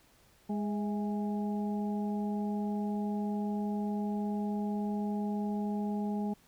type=harmonic tone with a mistuned harmonic; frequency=206.9 Hz; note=G#3; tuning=6 cents flat; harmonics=1 / 2 / 3 / 4; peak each=-31 / -41 / -47 / -42 dBFS; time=0.49-6.34 s; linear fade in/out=10 ms; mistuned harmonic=3; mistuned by=+64 cents; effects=pink hiss -64 dBFS RMS until 6.47 s